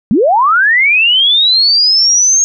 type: linear sweep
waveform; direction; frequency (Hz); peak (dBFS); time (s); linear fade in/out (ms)
sine; up; 179.1 to 6550; -6; 0.11-2.44; 0
effects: none